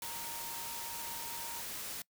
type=tone in noise; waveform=sine; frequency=929 Hz; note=A#5; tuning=6 cents flat; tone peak=-47 dBFS; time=0.02-1.61 s; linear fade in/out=2 ms; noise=white; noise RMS=-42 dBFS; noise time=0.02-2.02 s; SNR=-8 dB; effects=noise-tail reverb RT60 0.1 s tail -23 dB re dry